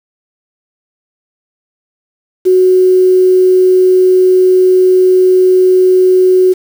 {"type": "tone with quantisation", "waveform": "sine", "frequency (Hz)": 370, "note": "F#4", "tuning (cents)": 0, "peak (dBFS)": -4, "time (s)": [2.45, 6.54], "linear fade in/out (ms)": 20, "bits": 5, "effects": []}